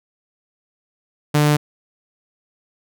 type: tone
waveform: sawtooth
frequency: 148.7 Hz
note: D3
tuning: 22 cents sharp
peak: -9 dBFS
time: 1.34-1.57 s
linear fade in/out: 10 ms
effects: none